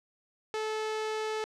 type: tone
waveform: sawtooth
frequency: 434.3 Hz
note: A4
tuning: 23 cents flat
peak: -27 dBFS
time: 0.54-1.44 s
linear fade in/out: 0 ms
effects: low-pass 6000 Hz 12 dB/octave